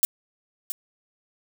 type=noise with echo; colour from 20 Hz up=violet; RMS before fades=-18 dBFS; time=0.03-0.05 s; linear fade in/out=0 ms; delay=670 ms; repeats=1; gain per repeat=-11 dB; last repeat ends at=0.72 s; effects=none